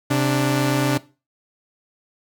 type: tone pair together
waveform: sawtooth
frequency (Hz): 132.73 / 293.7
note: C3 / D4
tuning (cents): +25 / 0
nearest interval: octave + major second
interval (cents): 1375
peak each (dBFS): -16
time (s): 0.1-0.98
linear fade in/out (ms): 10
effects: noise-tail reverb RT60 0.3 s tail -18 dB re dry